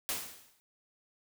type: noise with exponential decay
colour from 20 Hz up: white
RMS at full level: -32 dBFS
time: 0.09-0.6 s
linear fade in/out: 0 ms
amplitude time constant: 110 ms
effects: none